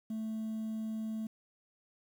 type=tone; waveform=sine; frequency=220 Hz; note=A3; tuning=in tune; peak=-32 dBFS; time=0.1-1.27 s; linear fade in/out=5 ms; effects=tanh soft clip ceiling -34 dBFS + 10-bit